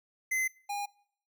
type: tone pair in turn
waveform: square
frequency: 2052 / 814.3 Hz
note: C7 / G#5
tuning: -34 / -34 cents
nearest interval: octave + major third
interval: 1600 cents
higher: first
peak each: -28 / -33 dBFS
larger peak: first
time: 0.31-0.48 / 0.69-0.86 s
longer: neither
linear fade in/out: 10 ms
effects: noise-tail reverb RT60 0.6 s tail -23 dB re dry